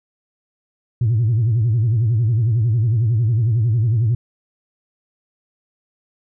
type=tone with vibrato; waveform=sine; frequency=113.8 Hz; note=A#2; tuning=41 cents flat; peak=-12 dBFS; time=1.01-4.15 s; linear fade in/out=5 ms; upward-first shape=sine; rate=11 Hz; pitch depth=150 cents each way; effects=tanh soft clip ceiling -11 dBFS